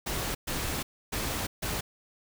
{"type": "noise bursts at uneven times", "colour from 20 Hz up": "pink", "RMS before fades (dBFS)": -32, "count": 4, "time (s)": [[0.06, 0.35], [0.47, 0.83], [1.12, 1.47], [1.62, 1.81]], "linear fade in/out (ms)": 10, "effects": []}